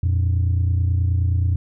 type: tone pair together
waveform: sine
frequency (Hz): 87.11 / 116.54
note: F2 / A#2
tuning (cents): -4 / 0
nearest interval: perfect fourth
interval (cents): 504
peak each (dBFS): -15 / -21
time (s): 0.03-1.56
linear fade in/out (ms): 5
effects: tanh soft clip ceiling -13 dBFS